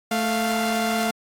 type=tone pair together; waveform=sawtooth; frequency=220 / 697.7 Hz; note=A3 / F5; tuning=0 / -2 cents; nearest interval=octave + minor sixth; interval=1998 cents; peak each=-20 dBFS; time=0.11-1.11 s; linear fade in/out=5 ms; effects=AAC 64 kbps